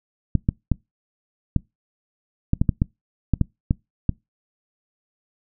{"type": "clicks", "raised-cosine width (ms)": 5, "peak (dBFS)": -5, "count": 12, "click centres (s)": [0.353, 0.489, 0.717, 1.563, 2.534, 2.615, 2.692, 2.819, 3.337, 3.413, 3.709, 4.093], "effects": ["noise-tail reverb RT60 0.2 s tail -25 dB re dry"]}